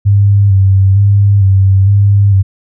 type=tone with vibrato; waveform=sine; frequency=98.6 Hz; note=G2; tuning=11 cents sharp; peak=-4 dBFS; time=0.05-2.43 s; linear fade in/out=20 ms; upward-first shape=square; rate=1.1 Hz; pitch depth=36 cents each way; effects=none